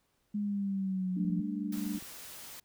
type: exponential sweep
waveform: sine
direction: down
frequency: 208.6 to 174.61 Hz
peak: -30 dBFS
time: 0.34-1.41 s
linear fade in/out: 10 ms
type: chord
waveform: sine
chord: G suspended second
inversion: none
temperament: equal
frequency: 196 / 220 / 293.7 Hz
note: G3 / A3 / D4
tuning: 0 / 0 / 0 cents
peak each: -36 / -37 / -37 dBFS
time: 1.16-1.99 s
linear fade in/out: 10 ms
type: clicks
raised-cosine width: 3 ms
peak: -40 dBFS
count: 7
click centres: 1.249 / 1.302 / 1.394 / 1.776 / 1.864 / 1.95 / 2.025 s
type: noise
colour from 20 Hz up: white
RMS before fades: -47 dBFS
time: 1.72-2.6 s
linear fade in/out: 5 ms
effects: pink hiss -75 dBFS RMS until 2.64 s